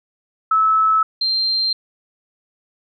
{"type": "tone pair in turn", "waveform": "sine", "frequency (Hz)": [1302, 4161], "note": ["E6", "C8"], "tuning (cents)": [-22, -10], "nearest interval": "octave + minor sixth", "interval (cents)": 2012, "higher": "second", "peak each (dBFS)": [-12, -16], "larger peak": "first", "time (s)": [[0.51, 1.03], [1.21, 1.73]], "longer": "neither", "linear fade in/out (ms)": 5, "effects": []}